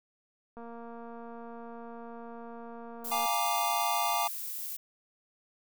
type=click train; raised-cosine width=1 ms; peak=-33 dBFS; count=627; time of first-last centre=0.57-3.257 s; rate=233 Hz
type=noise; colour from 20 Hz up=violet; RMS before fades=-38 dBFS; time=3.04-4.77 s; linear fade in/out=10 ms
type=chord; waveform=square; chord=Bb dominant seventh; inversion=second; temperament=equal; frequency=698.5 / 830.6 / 932.3 / 1174.7 Hz; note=F5 / Ab5 / Bb5 / D6; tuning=0 / 0 / 0 / 0 cents; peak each=-34 dBFS; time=3.11-4.28 s; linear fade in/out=10 ms
effects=none